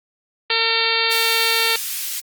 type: harmonic tone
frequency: 454.5 Hz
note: A#4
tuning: 44 cents flat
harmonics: 1 / 2 / 3 / 4 / 5 / 6 / 7 / 8 / 9 / 10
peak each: -27 / -28 / -27 / -26 / -24 / -24 / -28 / -24 / -26 / -24 dBFS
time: 0.5-1.76 s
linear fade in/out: 2 ms
type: high-pass noise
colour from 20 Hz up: white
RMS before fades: -26 dBFS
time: 1.1-2.21 s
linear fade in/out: 20 ms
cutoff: 2400 Hz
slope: 12 dB/octave
effects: Opus 32 kbps